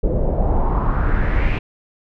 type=noise with low-pass filter sweep; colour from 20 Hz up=brown; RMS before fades=-17 dBFS; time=0.03-1.59 s; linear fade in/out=10 ms; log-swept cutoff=460 to 2600 Hz; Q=3.5; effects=none